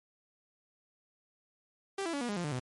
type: tone with pitch steps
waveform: sawtooth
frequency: 392 / 333.5 / 283.7 / 241.3 / 205.3 / 174.62 / 148.54 / 126.36 Hz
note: G4 / E4 / C#4 / B3 / G#3 / F3 / D3 / B2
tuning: 0 / +20 / +40 / -40 / -20 / 0 / +20 / +40 cents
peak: -29 dBFS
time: 1.98-2.596 s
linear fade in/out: 5 ms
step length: 77 ms
effects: MP3 48 kbps